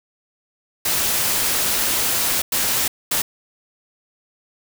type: noise bursts at uneven times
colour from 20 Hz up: white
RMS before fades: -20 dBFS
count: 3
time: 0.85-2.42 / 2.52-2.88 / 3.11-3.22 s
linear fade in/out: 5 ms
effects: none